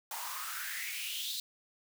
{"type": "noise with high-pass filter sweep", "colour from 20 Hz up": "white", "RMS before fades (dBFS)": -39, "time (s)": [0.11, 1.4], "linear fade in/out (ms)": 2, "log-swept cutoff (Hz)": [810, 4100], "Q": 5.8, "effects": []}